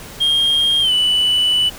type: tone with pitch glide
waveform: sine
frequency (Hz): 3224 to 2974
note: G7 to F#7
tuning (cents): +48 to +8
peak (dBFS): -10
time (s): 0.2-1.7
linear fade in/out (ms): 20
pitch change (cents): -140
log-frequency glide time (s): 0.81-0.92
effects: tanh soft clip ceiling -11 dBFS + pink hiss -35 dBFS RMS until 1.78 s